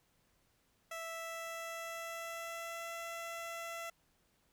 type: tone with pitch glide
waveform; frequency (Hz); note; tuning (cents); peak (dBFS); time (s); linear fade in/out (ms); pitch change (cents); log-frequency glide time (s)
15% pulse; 659.3 to 671.2; E5 to E5; 0 to +31; -35; 0.91-3.9; 5; +31; 1.13-2.94
effects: pink hiss -74 dBFS RMS until 4.52 s